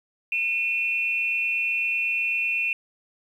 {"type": "tone pair together", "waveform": "sine", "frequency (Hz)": [2457, 2685], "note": ["D#7", "E7"], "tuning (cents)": [-22, 31], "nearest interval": "major second", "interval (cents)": 153, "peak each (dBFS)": -25, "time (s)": [0.32, 2.73], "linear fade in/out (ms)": 2, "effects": ["9-bit"]}